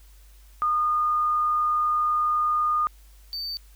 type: tone pair in turn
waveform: sine / triangle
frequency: 1222 / 4582 Hz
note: D#6 / D8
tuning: -32 / -44 cents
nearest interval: octave + major seventh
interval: 2288 cents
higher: second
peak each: -20 / -28 dBFS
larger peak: first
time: 0.62-2.87 / 3.33-3.57 s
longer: first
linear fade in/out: 0 ms
effects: added 50 Hz sine -48 dBFS peak until 3.75 s + white hiss -59 dBFS RMS until 3.75 s